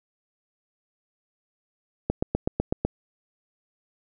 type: click train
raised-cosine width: 2 ms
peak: -9 dBFS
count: 7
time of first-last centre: 2.1-2.85 s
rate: 8 Hz
effects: none